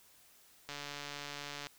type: click train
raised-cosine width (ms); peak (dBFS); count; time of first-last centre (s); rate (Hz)
0.2; -25; 142; 0.69-1.669; 144
effects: white hiss -63 dBFS RMS until 1.78 s